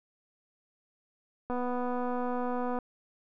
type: click train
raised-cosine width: 1 ms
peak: -21 dBFS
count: 319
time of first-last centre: 1.5-2.787 s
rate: 247 Hz
effects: none